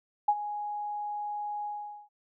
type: tone with ADSR envelope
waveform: sine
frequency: 831 Hz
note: G#5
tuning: 1 cent sharp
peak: -18 dBFS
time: 0.28-2.09 s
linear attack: 7 ms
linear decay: 53 ms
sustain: -14 dB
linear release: 440 ms
effects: none